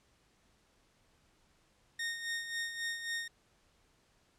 sawtooth tone with tremolo, 1847 Hz, A#6, 16 cents flat, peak -30 dBFS, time 1.99-3.28 s, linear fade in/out 5 ms, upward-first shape sine, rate 3.7 Hz, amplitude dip 60%, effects pink hiss -70 dBFS RMS until 4.38 s + low-pass 9000 Hz 12 dB/octave

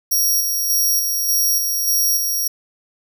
15% pulse tone with tremolo, 5650 Hz, F8, 19 cents sharp, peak -9 dBFS, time 0.11-2.48 s, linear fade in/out 10 ms, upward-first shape square, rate 1.7 Hz, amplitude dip 35%, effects none

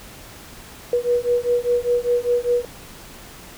sine beating tone pair, 481.9 / 486.9 Hz, B4 / B4, -43 / -25 cents, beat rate 5 Hz, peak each -20 dBFS, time 0.93-2.65 s, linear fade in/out 2 ms, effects pink hiss -41 dBFS RMS until 3.57 s

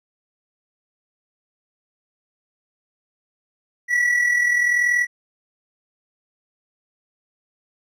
triangle tone with amplitude modulation, 1944 Hz, B6, 28 cents flat, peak -12 dBFS, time 3.88-5.07 s, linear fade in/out 50 ms, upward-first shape sine, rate 40.7 Hz, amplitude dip 50%, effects none

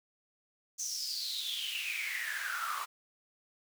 pink noise with high-pass filter sweep, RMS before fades -37 dBFS, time 0.78-2.86 s, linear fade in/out 20 ms, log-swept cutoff 6300 to 1100 Hz, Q 9.9, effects none

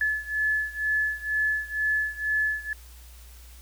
sine beating tone pair, 1721 / 1723.1 Hz, A6 / A6, -39 / -37 cents, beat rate 2.1 Hz, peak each -26 / -28 dBFS, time 0.01-2.73 s, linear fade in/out 2 ms, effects added 60 Hz sine -45 dBFS peak until 3.61 s + white hiss -53 dBFS RMS until 3.61 s

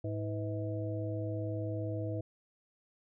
harmonic tone with a mistuned harmonic, 106.8 Hz, G#2, 49 cents sharp, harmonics 1 / 3 / 5 / 6, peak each -35 / -40 / -42 / -43 dBFS, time 0.04-2.21 s, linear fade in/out 5 ms, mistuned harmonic 5, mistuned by -120 cents, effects none

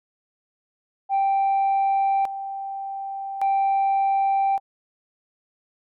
sine tone with tremolo, 784 Hz, G5, in tune, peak -16 dBFS, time 1.09-4.6 s, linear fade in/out 50 ms, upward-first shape square, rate 0.43 Hz, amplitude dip 75%, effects tanh soft clip ceiling -16 dBFS

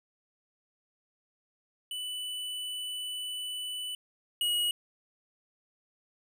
square tone pair in turn, 2982 / 2904 Hz, F#7 / F#7, +13 / -33 cents, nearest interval unison, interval 46 cents, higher first, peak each -35 / -27 dBFS, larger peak second, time 1.91-3.95 / 4.41-4.71 s, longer first, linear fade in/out 2 ms, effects none

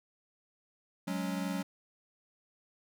square chord, F# suspended second, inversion none, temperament equal with one note detuned, 185 / 207.7 / 278.1 Hz, F#3 / G#3 / C#4, 0 / 0 / +6 cents, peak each -36 / -40 / -39 dBFS, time 1.07-1.63 s, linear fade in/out 10 ms, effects none

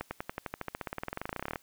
accelerating click train, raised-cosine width 0.5 ms, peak -19 dBFS, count 30, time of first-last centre 0.01-1.558 s, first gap 100 ms, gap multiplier 0.95, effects white hiss -63 dBFS RMS until 1.62 s

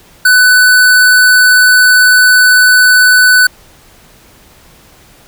square tone, 1497 Hz, F#6, 20 cents sharp, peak -4 dBFS, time 0.25-3.47 s, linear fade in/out 5 ms, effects pink hiss -42 dBFS RMS until 5.27 s

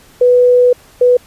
sine tone pair in turn, 493.9 / 493.9 Hz, B4 / B4, 0 / 0 cents, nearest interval unison, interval 0 cents, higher neither, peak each -5 dBFS, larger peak neither, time 0.21-0.73 / 1.01-1.17 s, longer first, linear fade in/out 5 ms, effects pink hiss -44 dBFS RMS until 1.26 s + resampled to 32000 Hz

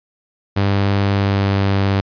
sawtooth tone with pitch glide, 99.5 to 98.24 Hz, G2 to G2, +26 to +4 cents, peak -10 dBFS, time 0.56-2.01 s, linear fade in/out 10 ms, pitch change -22 cents, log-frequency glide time 1.14-1.72 s, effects resampled to 11025 Hz

